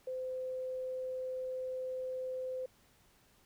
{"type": "tone", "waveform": "sine", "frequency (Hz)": 514, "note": "C5", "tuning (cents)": -31, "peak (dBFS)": -36, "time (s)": [0.07, 2.66], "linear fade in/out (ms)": 5, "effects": ["pink hiss -67 dBFS RMS until 3.45 s"]}